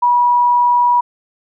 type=tone; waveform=sine; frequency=970 Hz; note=B5; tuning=31 cents flat; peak=-9 dBFS; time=0.02-1.01 s; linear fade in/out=10 ms; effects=none